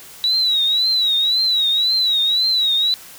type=tone with vibrato; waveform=sine; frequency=3895 Hz; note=B7; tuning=25 cents flat; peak=-14 dBFS; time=0.24-2.94 s; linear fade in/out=0 ms; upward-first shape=triangle; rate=1.9 Hz; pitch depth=120 cents each way; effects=white hiss -40 dBFS RMS until 3.18 s